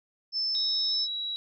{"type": "tone", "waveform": "sine", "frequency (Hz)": 5274, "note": "E8", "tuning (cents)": 0, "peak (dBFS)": -26, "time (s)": [0.32, 1.08], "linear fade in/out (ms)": 50}
{"type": "tone with pitch glide", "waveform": "sine", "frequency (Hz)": [3803, 3887], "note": ["A#7", "B7"], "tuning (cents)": [34, -28], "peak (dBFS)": -30, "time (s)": [0.55, 1.36], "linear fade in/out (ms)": 0, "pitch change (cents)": 38, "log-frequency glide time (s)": [0.91, 0.96]}
{"effects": []}